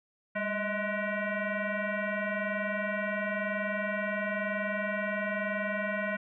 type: tone with frequency modulation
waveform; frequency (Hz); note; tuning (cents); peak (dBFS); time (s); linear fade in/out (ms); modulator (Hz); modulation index
sine; 642; E5; -46; -29; 0.35-6.17; 10; 421; 3.7
effects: none